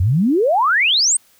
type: exponential sweep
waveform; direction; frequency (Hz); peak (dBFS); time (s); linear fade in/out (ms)
sine; up; 82.9 to 8840; -12; 0-1.17; 5
effects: white hiss -54 dBFS RMS until 1.39 s